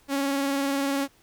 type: tone with vibrato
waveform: sawtooth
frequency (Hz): 277.2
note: C#4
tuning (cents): 0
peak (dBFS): -20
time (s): 0.08-1.08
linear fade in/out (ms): 50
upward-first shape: triangle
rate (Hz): 20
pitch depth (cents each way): 39
effects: pink hiss -60 dBFS RMS until 1.22 s